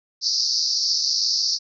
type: band-pass noise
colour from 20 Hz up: pink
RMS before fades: -22 dBFS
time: 0.21-1.59 s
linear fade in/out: 50 ms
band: 4400 to 5700 Hz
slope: 96 dB/octave
effects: none